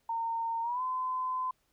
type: tone with pitch glide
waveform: sine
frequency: 916 to 1022.3 Hz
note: A#5 to C6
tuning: -31 to -41 cents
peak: -30 dBFS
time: 0.09-1.51 s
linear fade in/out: 5 ms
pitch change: +190 cents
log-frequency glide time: 0.62-0.82 s
effects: pink hiss -74 dBFS RMS until 1.72 s